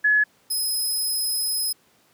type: tone pair in turn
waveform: sine / 15% pulse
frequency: 1700 / 5094 Hz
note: G#6 / D#8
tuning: +40 / +40 cents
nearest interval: octave + perfect fifth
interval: 1900 cents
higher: second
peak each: -15 / -17 dBFS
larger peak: first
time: 0.04-0.24 / 0.5-1.73 s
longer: second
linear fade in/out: 10 ms
effects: pink hiss -60 dBFS RMS until 2.13 s + high-pass 150 Hz 12 dB/octave